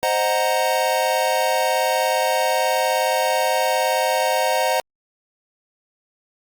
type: chord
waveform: square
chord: C half-diminished seventh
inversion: none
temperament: equal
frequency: 523.3 / 622.3 / 740 / 932.3 Hz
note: C5 / Eb5 / Gb5 / Bb5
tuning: 0 / 0 / 0 / 0 cents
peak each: -24 dBFS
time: 0.03-4.8 s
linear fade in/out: 0 ms
effects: Opus 48 kbps